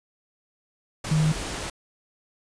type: tone in noise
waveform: sine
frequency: 155.56 Hz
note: D#3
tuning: in tune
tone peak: -18 dBFS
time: 1.11-1.32 s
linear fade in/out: 5 ms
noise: pink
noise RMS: -32 dBFS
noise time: 1.04-1.7 s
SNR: +11 dB
effects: resampled to 22050 Hz